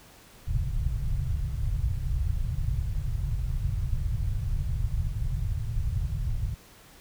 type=low-pass noise; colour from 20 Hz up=pink; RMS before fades=-28 dBFS; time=0.47-6.55 s; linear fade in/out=10 ms; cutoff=140 Hz; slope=48 dB/octave; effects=pink hiss -53 dBFS RMS until 7 s